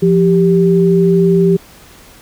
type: tone pair together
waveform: sine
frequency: 173.46 / 392 Hz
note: F3 / G4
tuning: -11 / 0 cents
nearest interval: octave + major second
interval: 1411 cents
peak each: -10 dBFS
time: 0.02-1.57 s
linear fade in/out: 10 ms
effects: pink hiss -41 dBFS RMS until 2.21 s